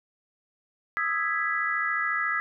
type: chord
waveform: sine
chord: E major seventh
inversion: third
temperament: equal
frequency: 1244.5 / 1318.5 / 1661.2 / 1975.5 Hz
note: D#6 / E6 / G#6 / B6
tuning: 0 / 0 / 0 / 0 cents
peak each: -32 / -31 / -29 / -29 dBFS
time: 0.97-2.4 s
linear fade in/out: 0 ms
effects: none